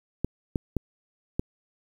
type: clicks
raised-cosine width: 3 ms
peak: -12 dBFS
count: 4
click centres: 0.246 / 0.558 / 0.767 / 1.395 s
effects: 8-bit